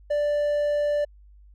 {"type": "tone", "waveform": "triangle", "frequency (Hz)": 587.3, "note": "D5", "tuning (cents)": 0, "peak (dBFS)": -19, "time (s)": [0.1, 1.05], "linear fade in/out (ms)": 10, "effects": ["added 50 Hz sine -48 dBFS peak until 1.54 s"]}